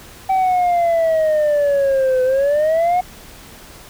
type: exponential two-way sweep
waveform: sine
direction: down then up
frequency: 770 to 507 to 734 Hz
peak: -10 dBFS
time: 0.29-3.01 s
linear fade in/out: 10 ms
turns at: 2.23 s
effects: tanh soft clip ceiling -12 dBFS + pink hiss -40 dBFS RMS until 3.89 s